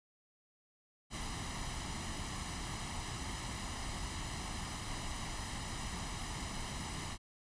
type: noise with comb filter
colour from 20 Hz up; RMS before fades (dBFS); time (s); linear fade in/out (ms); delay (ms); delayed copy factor
pink; -41; 1.1-7.18; 50; 1; +0.6
effects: resampled to 22050 Hz